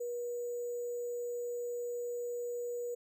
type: tone with sample-and-hold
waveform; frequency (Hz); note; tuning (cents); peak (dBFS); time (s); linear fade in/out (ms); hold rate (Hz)
sine; 481.7; B4; -43; -35; 0-2.95; 10; 7350
effects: none